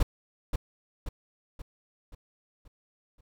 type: noise with echo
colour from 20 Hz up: brown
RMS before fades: -21 dBFS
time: 0-0.03 s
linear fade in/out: 5 ms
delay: 530 ms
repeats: 6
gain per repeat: -6 dB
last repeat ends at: 3.21 s
effects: none